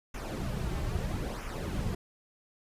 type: noise with flanger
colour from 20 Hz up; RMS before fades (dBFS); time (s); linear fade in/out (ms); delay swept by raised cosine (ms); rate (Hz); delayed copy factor
brown; -34; 0.14-1.95; 5; 0.23 to 4.23; 0.77; -0.65
effects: resampled to 32000 Hz

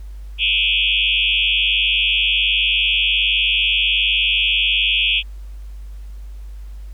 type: tone with frequency modulation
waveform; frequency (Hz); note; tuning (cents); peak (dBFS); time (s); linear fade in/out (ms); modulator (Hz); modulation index
sine; 2923; F#7; -22; -14; 0.38-5.23; 50; 98.7; 4.9
effects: added 50 Hz sine -30 dBFS peak until 6.93 s + pink hiss -55 dBFS RMS until 6.93 s

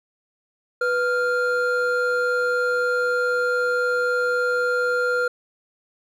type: tone pair together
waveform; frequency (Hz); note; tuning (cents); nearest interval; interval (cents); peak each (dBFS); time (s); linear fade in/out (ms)
triangle; 493.6 / 1396.9; B4 / F6; -1 / 0; octave + tritone; 1801; -20; 0.81-5.28; 5
effects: none

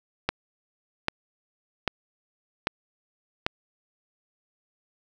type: click train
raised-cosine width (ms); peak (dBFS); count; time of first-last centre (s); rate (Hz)
0.3; -7; 5; 0.29-3.465; 1.26
effects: none

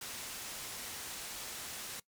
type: low-pass noise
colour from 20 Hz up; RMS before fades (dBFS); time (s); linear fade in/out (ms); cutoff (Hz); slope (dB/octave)
white; -44; 0.01-2; 5; 11000; 12
effects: noise-tail reverb RT60 0.1 s tail -20 dB re dry

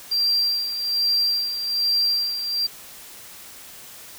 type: tone with tremolo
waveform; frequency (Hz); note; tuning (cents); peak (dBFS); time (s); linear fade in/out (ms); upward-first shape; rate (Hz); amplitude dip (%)
triangle; 4728; D8; +11; -15; 0.11-2.67; 10; sine; 1.2; 65
effects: tanh soft clip ceiling -12 dBFS + white hiss -42 dBFS RMS until 4.18 s

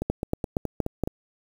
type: two click trains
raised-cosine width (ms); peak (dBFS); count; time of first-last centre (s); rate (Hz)
2; -10 / -14; 5 / 6; 0.1-1.037 / 0.02-1.075; 4.27 / 4.74
effects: 7-bit

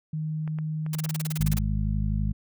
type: tone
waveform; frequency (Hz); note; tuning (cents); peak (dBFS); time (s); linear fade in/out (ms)
sine; 155.56; D#3; 0; -27; 0.13-1.55; 5
type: clicks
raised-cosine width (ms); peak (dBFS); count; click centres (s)
0.5; -28; 8; 0.477 / 0.587 / 0.864 / 0.951 / 1.062 / 1.367 / 1.536 / 1.572
type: noise bursts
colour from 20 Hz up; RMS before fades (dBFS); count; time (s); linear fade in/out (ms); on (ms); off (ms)
white; -33; 13; 0.93-1.589; 5; 23; 30
type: harmonic tone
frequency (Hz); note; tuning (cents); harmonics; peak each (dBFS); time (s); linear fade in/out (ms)
52; G#1; +3; 1 / 2 / 3 / 4; -26 / -29 / -31 / -32; 1.39-2.33; 20
effects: none

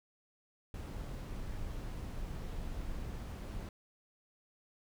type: noise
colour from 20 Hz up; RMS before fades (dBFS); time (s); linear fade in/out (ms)
brown; -41; 0.74-3.69; 2
effects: none

